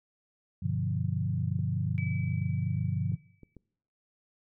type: chord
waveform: sine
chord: G dominant seventh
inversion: none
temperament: equal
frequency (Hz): 98 / 123.47 / 146.83 / 174.61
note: G2 / B2 / D3 / F3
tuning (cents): 0 / 0 / 0 / 0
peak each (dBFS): -32 / -33 / -33 / -34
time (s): 0.62-3.16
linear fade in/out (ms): 10
type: clicks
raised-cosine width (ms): 3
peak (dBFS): -36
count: 4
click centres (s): 1.59 / 3.119 / 3.433 / 3.567
type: tone with exponential decay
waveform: sine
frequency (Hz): 2298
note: D7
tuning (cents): -38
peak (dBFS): -38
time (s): 1.98-3.55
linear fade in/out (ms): 0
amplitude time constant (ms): 340
effects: noise-tail reverb RT60 0.7 s tail -23 dB re dry